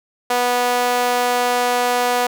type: tone with high-pass filter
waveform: sawtooth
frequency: 245.4 Hz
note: B3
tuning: 11 cents flat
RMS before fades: -18 dBFS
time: 0.3-2.27 s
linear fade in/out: 5 ms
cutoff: 640 Hz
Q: 1.9
effects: none